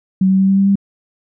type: tone with pitch steps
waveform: sine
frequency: 189.1 / 190.86 / 192.63 / 194.42 / 196.22 / 198.04 Hz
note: F#3 / G3 / G3 / G3 / G3 / G3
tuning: +38 / -46 / -30 / -14 / +2 / +18 cents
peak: -9 dBFS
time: 0.21-0.756 s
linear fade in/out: 5 ms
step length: 91 ms
effects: none